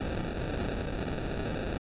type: noise with sample-and-hold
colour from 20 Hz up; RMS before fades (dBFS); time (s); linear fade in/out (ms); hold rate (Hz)
pink; -33; 0-1.78; 10; 1050
effects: resampled to 8000 Hz